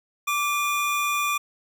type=tone pair together; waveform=square; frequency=1167 / 2425 Hz; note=D6 / D#7; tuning=-11 / -45 cents; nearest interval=octave + minor second; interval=1266 cents; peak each=-25 / -27 dBFS; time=0.27-1.38 s; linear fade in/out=10 ms; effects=none